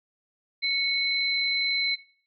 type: tone pair together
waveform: sine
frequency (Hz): 2209 / 4061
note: C#7 / B7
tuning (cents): -7 / +48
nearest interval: major seventh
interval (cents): 1055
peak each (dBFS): -26 / -26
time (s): 0.62-1.96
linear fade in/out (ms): 20
effects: noise-tail reverb RT60 0.5 s tail -19 dB re dry